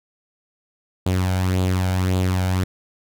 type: tone with flanger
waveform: sawtooth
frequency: 92.5 Hz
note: F#2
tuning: in tune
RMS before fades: -20 dBFS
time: 1.06-2.64 s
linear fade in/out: 5 ms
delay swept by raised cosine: 0.26 to 1.36 ms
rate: 1.8 Hz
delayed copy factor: +0.55
effects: none